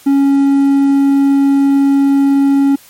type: tone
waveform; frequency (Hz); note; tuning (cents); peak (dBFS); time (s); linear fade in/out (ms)
triangle; 277.2; C#4; 0; -5; 0.06-2.76; 10
effects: white hiss -42 dBFS RMS until 2.89 s + MP3 64 kbps